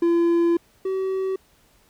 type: tone pair in turn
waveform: triangle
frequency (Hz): 340 / 380.9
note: F4 / G4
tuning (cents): -46 / -50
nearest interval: major second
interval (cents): 196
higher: second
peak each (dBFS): -14 / -20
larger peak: first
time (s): 0.02-0.57 / 0.85-1.36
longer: first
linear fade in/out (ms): 5
effects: pink hiss -59 dBFS RMS until 1.89 s